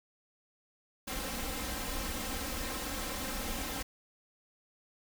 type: noise with comb filter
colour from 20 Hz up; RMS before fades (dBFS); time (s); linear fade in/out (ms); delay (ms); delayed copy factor
pink; -37; 1.07-3.83; 10; 3.8; +0.85
effects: none